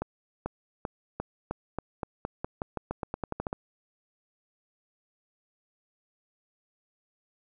accelerating click train, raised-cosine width 1 ms, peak -17 dBFS, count 19, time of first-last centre 0.02-3.529 s, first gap 440 ms, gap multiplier 0.89, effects none

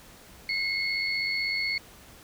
sine tone cluster, 2073 / 2169 / 4415 Hz, C7 / C#7 / C#8, -17 / -38 / -8 cents, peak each -36 / -28 / -31 dBFS, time 0.49-1.78 s, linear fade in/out 2 ms, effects pink hiss -51 dBFS RMS until 2.23 s

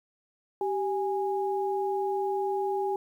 sine tone pair together, 389.2 / 824.7 Hz, G4 / G#5, -12 / -12 cents, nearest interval octave + minor second, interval 1300 cents, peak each -28 / -30 dBFS, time 0.61-2.96 s, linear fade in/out 2 ms, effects 10-bit

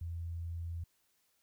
sine tone, 84.3 Hz, E2, 39 cents sharp, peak -37 dBFS, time 0.01-0.84 s, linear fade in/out 5 ms, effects white hiss -75 dBFS RMS until 1.42 s

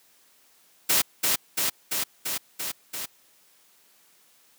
white noise with echo, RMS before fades -21 dBFS, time 0.89-1.02 s, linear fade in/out 10 ms, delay 340 ms, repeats 6, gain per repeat -2 dB, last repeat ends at 3.06 s, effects white hiss -60 dBFS RMS until 4.58 s + high-pass 150 Hz 12 dB/octave

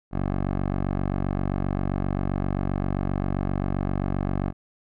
10% pulse tone with low-pass filter, 47.59 Hz, F#1, 49 cents sharp, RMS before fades -26 dBFS, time 0.11-4.53 s, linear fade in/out 50 ms, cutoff 1200 Hz, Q 0.72, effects none

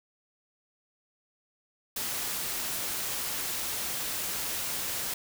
white noise, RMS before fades -33 dBFS, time 1.96-5.14 s, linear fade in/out 5 ms, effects none

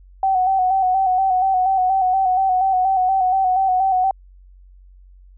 sine tone with vibrato, 754 Hz, F#5, 32 cents sharp, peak -14 dBFS, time 0.23-4.11 s, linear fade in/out 2 ms, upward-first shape square, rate 4.2 Hz, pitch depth 38 cents each way, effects added 46 Hz sine -43 dBFS peak until 5.37 s

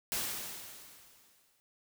white noise with exponential decay, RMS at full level -33 dBFS, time 0.12-1.6 s, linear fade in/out 0 ms, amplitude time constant 320 ms, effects none

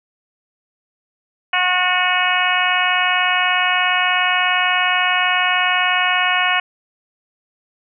harmonic tone with a mistuned harmonic, 363.4 Hz, F#4, 31 cents flat, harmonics 2 / 3 / 4 / 5 / 6 / 7 / 8, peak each -22 / -22 / -22 / -22 / -22 / -22 / -22 dBFS, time 1.53-6.6 s, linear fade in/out 5 ms, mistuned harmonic 6, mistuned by +32 cents, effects none

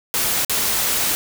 white noise with dropouts, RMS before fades -20 dBFS, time 0.14-1.15 s, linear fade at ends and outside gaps 0 ms, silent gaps 0.448-0.496 s, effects none

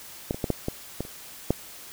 clicks, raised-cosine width 2 ms, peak -12 / -19 / -12 / -9 / -13 / -15 / -29 / -7 dBFS, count 8, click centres 0.309 / 0.345 / 0.442 / 0.503 / 0.684 / 1.006 / 1.051 / 1.506 s, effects white hiss -44 dBFS RMS until 1.92 s

